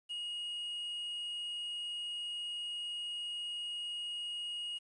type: tone with quantisation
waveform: triangle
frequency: 2877 Hz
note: F#7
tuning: 49 cents flat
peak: -36 dBFS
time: 0.09-4.79 s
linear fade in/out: 20 ms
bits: 10
effects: resampled to 24000 Hz